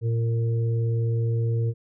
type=harmonic tone; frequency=114.9 Hz; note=A#2; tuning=25 cents flat; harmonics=1 / 3 / 4; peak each=-21 / -39 / -33 dBFS; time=0.01-1.74 s; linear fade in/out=50 ms; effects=none